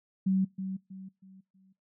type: tone with echo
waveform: sine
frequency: 190.2 Hz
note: F#3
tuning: 48 cents sharp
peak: -23 dBFS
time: 0.26-0.45 s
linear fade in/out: 10 ms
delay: 320 ms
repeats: 4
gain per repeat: -9 dB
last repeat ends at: 1.73 s
effects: noise-tail reverb RT60 0.3 s tail -25 dB re dry